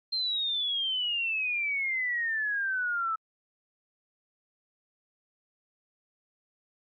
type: exponential sweep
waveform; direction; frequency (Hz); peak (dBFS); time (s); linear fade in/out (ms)
sine; down; 4186 to 1302; -27; 0.12-3.16; 10
effects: AAC 64 kbps